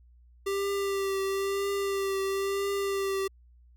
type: tone with vibrato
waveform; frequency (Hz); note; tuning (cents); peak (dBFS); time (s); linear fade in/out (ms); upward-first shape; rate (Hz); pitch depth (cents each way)
square; 393.3; G4; +6; -28; 0.46-3.28; 10; triangle; 1; 26
effects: added 60 Hz sine -54 dBFS peak until 3.76 s